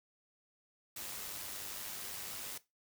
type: noise with amplitude modulation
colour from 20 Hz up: white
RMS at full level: -42 dBFS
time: 0.96-2.58 s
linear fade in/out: 5 ms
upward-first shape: sine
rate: 100 Hz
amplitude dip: 40%
effects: noise-tail reverb RT60 0.2 s tail -17 dB re dry